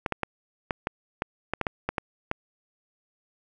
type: clicks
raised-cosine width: 0.5 ms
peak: -11 dBFS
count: 12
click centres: 0.062 / 0.123 / 0.233 / 0.708 / 0.871 / 1.221 / 1.536 / 1.613 / 1.668 / 1.89 / 1.982 / 2.314 s
effects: none